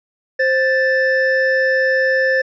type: tone pair together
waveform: triangle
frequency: 524.9 / 1760 Hz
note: C5 / A6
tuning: +5 / 0 cents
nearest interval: octave + major sixth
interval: 2095 cents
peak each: -14 dBFS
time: 0.39-2.42 s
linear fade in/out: 10 ms
effects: resampled to 16000 Hz